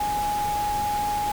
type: tone in noise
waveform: sine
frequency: 830.6 Hz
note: G#5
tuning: in tune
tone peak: -23 dBFS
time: 0-1.32 s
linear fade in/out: 5 ms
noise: pink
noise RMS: -34 dBFS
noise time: 0-1.32 s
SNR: +8 dB
effects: none